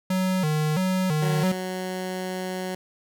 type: tone with vibrato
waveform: square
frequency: 169 Hz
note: E3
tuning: 43 cents sharp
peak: -22 dBFS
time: 0.1-1.52 s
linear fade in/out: 5 ms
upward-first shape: square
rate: 1.5 Hz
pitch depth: 170 cents each way
type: tone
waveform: 15% pulse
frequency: 185 Hz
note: F#3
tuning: in tune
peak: -22 dBFS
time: 1.22-2.75 s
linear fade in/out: 2 ms
effects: none